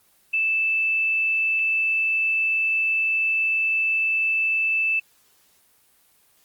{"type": "tone", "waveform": "sine", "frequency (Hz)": 2637, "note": "E7", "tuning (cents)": 0, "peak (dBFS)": -19, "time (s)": [0.33, 5], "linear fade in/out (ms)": 10, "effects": ["white hiss -60 dBFS RMS until 6.44 s", "Opus 24 kbps"]}